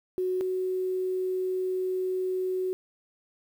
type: tone pair in turn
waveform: sine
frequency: 368.8 / 371.4 Hz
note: F#4 / F#4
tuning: -6 / +7 cents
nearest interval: unison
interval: 13 cents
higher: second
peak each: -25 / -26 dBFS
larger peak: first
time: 0.18-0.41 / 0.41-2.73 s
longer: second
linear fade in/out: 0 ms
effects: 9-bit